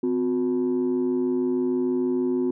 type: tone pair together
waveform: sine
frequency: 256.8 / 363.2 Hz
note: C4 / F#4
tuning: -32 / -32 cents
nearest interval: tritone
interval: 600 cents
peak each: -22 dBFS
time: 0.03-2.51 s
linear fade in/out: 5 ms
effects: tanh soft clip ceiling -17 dBFS